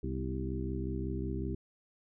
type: harmonic tone with a mistuned harmonic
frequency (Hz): 65.41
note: C2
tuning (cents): 0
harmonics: 1 / 2 / 3 / 4 / 5 / 6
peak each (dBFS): -37 / -39 / -42 / -42 / -41 / -42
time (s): 0.03-1.55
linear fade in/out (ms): 5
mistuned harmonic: 4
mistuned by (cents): -57
effects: none